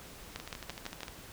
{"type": "two click trains", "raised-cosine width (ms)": 0.2, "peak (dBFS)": [-24, -20], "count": [10, 5], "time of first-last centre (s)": [[0.4, 1.082], [0.36, 1.032]], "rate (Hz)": [13.2, 5.95], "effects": ["pink hiss -50 dBFS RMS until 1.32 s"]}